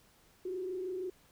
sine tone with frequency modulation, 370 Hz, F#4, in tune, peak -35 dBFS, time 0.45-1.1 s, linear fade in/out 5 ms, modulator 26.2 Hz, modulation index 0.61, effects pink hiss -65 dBFS RMS until 1.31 s

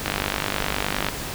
click train, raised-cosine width 0.3 ms, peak -6 dBFS, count 52, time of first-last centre 0.06-1.086 s, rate 49.7 Hz, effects pink hiss -31 dBFS RMS until 1.34 s

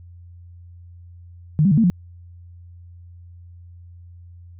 sine tone with pitch steps, 152.3 / 197.3 / 149 / 226 / 177.2 Hz, D#3 / G3 / D3 / A3 / F3, -37 / +11 / +25 / +47 / +25 cents, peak -12 dBFS, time 1.59-1.9 s, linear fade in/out 0 ms, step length 62 ms, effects added 87 Hz sine -40 dBFS peak until 4.59 s

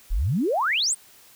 sine exponential sweep, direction up, 32.7 to 9300 Hz, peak -20 dBFS, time 0.1-0.95 s, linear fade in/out 20 ms, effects white hiss -52 dBFS RMS until 1.35 s

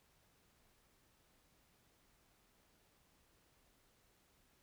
silence, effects pink hiss -73 dBFS RMS until 4.62 s

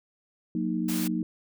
sine chord, D# minor, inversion first, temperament equal with one note detuned, 181.92 / 233.1 / 311.1 Hz, F#3 / A#3 / D#4, -29 / 0 / 0 cents, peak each -30 dBFS, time 0.55-1.23 s, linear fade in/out 2 ms
white noise, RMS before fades -35 dBFS, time 0.88-1.08 s, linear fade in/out 10 ms
effects none

